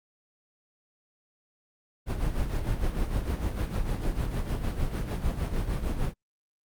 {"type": "noise with tremolo", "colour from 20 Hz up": "brown", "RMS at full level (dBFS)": -26, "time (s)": [2.06, 6.14], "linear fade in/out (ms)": 50, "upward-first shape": "sine", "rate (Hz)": 6.6, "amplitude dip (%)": 60, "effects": ["Opus 32 kbps"]}